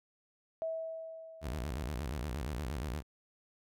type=tone with exponential decay; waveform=sine; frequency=649 Hz; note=E5; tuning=27 cents flat; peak=-32 dBFS; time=0.62-2.42 s; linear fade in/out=0 ms; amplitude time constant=390 ms
type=tone with vibrato; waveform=sawtooth; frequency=67.2 Hz; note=C2; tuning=47 cents sharp; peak=-32 dBFS; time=1.41-3.03 s; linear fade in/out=50 ms; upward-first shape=square; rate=8.5 Hz; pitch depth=230 cents each way
effects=none